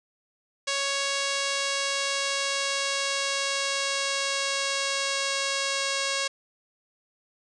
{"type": "tone with pitch glide", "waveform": "5% pulse", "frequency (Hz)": [554.4, 549.6], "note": ["C#5", "C#5"], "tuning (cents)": [0, -15], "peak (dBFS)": -14, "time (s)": [0.67, 6.28], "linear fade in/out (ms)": 10, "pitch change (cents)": -15, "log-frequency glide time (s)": [1.26, 5.98], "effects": ["resampled to 24000 Hz"]}